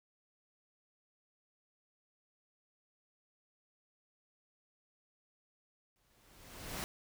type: noise with exponential growth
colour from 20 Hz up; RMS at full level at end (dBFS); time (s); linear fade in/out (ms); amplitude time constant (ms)
pink; -38; 5.96-6.84; 0; 190
effects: none